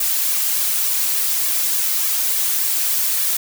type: noise with flanger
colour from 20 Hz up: blue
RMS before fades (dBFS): -19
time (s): 0-3.37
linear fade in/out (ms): 5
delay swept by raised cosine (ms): 1.7 to 3.3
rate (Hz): 3.4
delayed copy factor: +0.75
effects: none